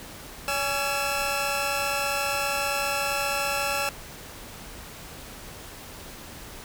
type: tone cluster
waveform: sawtooth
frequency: 567 / 833 / 1359 / 2628 Hz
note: C#5 / G#5 / F6 / E7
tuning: +39 / +5 / -48 / -6 cents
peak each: -27 dBFS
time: 0.48-3.89 s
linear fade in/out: 0 ms
effects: pink hiss -42 dBFS RMS until 6.64 s